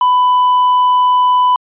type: tone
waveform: triangle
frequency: 997 Hz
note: B5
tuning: 16 cents sharp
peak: -6 dBFS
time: 0.01-1.56 s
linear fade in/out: 2 ms
effects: resampled to 8000 Hz